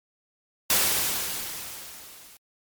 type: noise with level ramp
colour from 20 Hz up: white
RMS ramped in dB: -20 to -50 dBFS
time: 0.7-2.37 s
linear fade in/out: 2 ms
effects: MP3 96 kbps